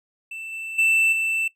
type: tone with level steps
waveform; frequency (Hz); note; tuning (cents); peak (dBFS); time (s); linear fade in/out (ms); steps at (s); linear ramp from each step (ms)
triangle; 2662; E7; +16; -30 / -28 / -14 / -19; 0.31-1.48; 5; 0.52 / 0.78 / 1.12; 10
effects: noise-tail reverb RT60 0.1 s tail -17 dB re dry